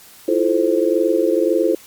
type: chord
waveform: sine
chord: F major seventh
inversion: third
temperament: just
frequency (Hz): 327.4 / 349.2 / 436.5 / 523.8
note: E4 / F4 / A4 / C5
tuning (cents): -12 / 0 / -14 / +2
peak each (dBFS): -19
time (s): 0.28-1.75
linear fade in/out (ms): 5
effects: white hiss -44 dBFS RMS until 1.86 s + MP3 96 kbps